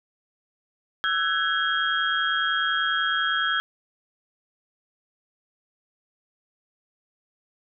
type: tone cluster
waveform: sine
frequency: 1329 / 1513 / 1663 / 3252 Hz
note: E6 / F#6 / G#6 / G#7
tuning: +14 / +38 / +2 / -37 cents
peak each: -27 dBFS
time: 1.04-3.6 s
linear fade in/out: 0 ms
effects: none